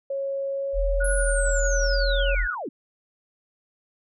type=tone with pitch glide; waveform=sine; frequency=549 to 555.7 Hz; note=C#5 to C#5; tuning=-17 to +4 cents; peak=-25 dBFS; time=0.1-2.35 s; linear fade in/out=5 ms; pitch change=+21 cents; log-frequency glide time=0.52-0.96 s
type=tone; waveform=sine; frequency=41.91 Hz; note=E1; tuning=29 cents sharp; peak=-21 dBFS; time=0.73-2.48 s; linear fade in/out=50 ms
type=tone with tremolo; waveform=sine; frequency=1457 Hz; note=F#6; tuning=27 cents flat; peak=-25 dBFS; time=1-2.55 s; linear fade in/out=10 ms; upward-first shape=triangle; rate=11 Hz; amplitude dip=45%
type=linear sweep; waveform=sine; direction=down; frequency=10670 to 214.2 Hz; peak=-29 dBFS; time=1.04-2.69 s; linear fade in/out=5 ms
effects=none